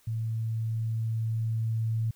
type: tone with level ramp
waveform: sine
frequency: 112.3 Hz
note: A2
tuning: 36 cents sharp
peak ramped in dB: -28 to -25 dBFS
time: 0.07-2.11 s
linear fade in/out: 5 ms
effects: white hiss -63 dBFS RMS until 2.15 s